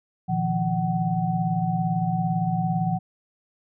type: tone cluster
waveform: sine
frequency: 118.4 / 153.5 / 171.2 / 751 Hz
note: A#2 / D#3 / F3 / F#5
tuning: +27 / -23 / -34 / +26 cents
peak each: -30 / -29 / -24 / -27 dBFS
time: 0.28-2.99 s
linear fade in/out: 20 ms
effects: none